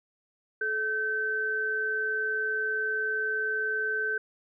sine tone pair together, 432.4 / 1539.7 Hz, A4 / G6, -30 / -32 cents, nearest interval octave + minor seventh, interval 2198 cents, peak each -34 / -27 dBFS, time 0.61-4.18 s, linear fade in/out 5 ms, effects none

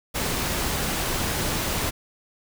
pink noise, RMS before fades -26 dBFS, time 0.14-1.91 s, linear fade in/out 20 ms, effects none

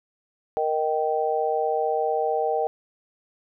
sine chord, Eb major, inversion second, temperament just, 466.7 / 622.3 / 777.8 Hz, Bb4 / Eb5 / G5, +2 / 0 / -14 cents, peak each -25 / -27 / -25 dBFS, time 0.57-2.67 s, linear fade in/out 0 ms, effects none

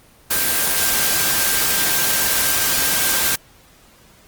sine tone in noise, 1580 Hz, G6, 13 cents sharp, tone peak -28 dBFS, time 0.3-3.36 s, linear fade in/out 10 ms, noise white, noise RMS -18 dBFS, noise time 0.3-3.36 s, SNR -13 dB, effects pink hiss -50 dBFS RMS until 4.27 s + Opus 24 kbps

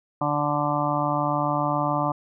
harmonic tone, 146.83 Hz, D3, in tune, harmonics 1 / 2 / 4 / 5 / 6 / 7 / 8, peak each -29 / -29 / -29 / -29 / -29 / -29 / -29 dBFS, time 0.21-2.12 s, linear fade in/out 5 ms, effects none

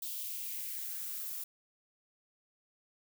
violet noise with high-pass filter sweep, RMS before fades -40 dBFS, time 0.02-1.44 s, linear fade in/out 5 ms, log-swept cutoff 3500 to 980 Hz, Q 2.4, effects none

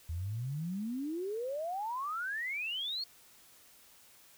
sine exponential sweep, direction up, 77.78 to 4435 Hz, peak -34 dBFS, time 0.09-3.04 s, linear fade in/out 5 ms, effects white hiss -60 dBFS RMS until 4.37 s

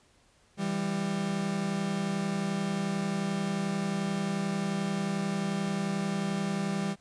40% pulse tone pair together, 166.58 / 197.9 Hz, E3 / G3, +18 / +17 cents, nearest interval minor third, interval 299 cents, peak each -33 / -29 dBFS, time 0.57-6.96 s, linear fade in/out 50 ms, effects pink hiss -64 dBFS RMS until 7 s + resampled to 22050 Hz

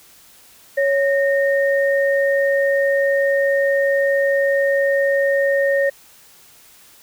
sine tone pair together, 554.4 / 1842.3 Hz, C#5 / A#6, 0 / -21 cents, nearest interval octave + major sixth, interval 2079 cents, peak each -15 / -21 dBFS, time 0.77-5.9 s, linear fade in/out 10 ms, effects white hiss -48 dBFS RMS until 7.02 s

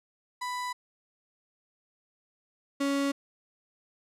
35% pulse tone pair in turn, 992 / 279 Hz, B5 / C#4, +7 / +11 cents, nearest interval octave + minor seventh, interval 2196 cents, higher first, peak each -30 / -24 dBFS, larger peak second, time 0.41-0.73 / 2.8-3.12 s, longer neither, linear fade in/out 10 ms, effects low-pass 10000 Hz 12 dB/octave

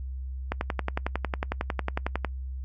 click train, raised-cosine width 0.5 ms, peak -12 dBFS, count 20, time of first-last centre 0.52-2.247 s, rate 11 Hz, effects noise-tail reverb RT60 0.1 s tail -25 dB re dry + added 65 Hz sine -32 dBFS peak until 2.64 s

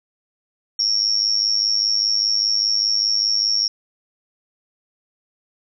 sine tone with amplitude modulation, 5500 Hz, F8, 27 cents flat, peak -12 dBFS, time 0.79-3.68 s, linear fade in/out 5 ms, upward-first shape sine, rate 105 Hz, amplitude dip 95%, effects none

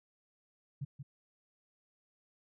sine tone with echo, 138.9 Hz, C#3, 4 cents sharp, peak -35 dBFS, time 0.81-0.85 s, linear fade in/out 10 ms, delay 180 ms, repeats 1, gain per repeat -7 dB, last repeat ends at 1.03 s, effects none

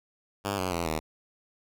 5% pulse tone with pitch steps, 100.1 / 92.32 / 85.15 / 78.54 Hz, G2 / F#2 / F2 / D#2, +37 / -3 / -43 / +17 cents, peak -17 dBFS, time 0.44-1 s, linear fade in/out 20 ms, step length 140 ms, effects none

